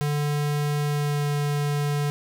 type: tone with pitch glide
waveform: square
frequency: 146.83 to 145.73 Hz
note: D3 to D3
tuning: 0 to -13 cents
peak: -23 dBFS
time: 0.01-2.1 s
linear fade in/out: 0 ms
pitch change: -13 cents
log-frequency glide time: 0.84-1.27 s
effects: none